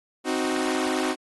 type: chord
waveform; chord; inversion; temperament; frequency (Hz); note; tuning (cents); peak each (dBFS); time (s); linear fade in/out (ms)
sawtooth; C diminished; none; equal; 261.6 / 311.1 / 370; C4 / Eb4 / Gb4; 0 / 0 / 0; -24; 0.24-1.16; 50
effects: AAC 32 kbps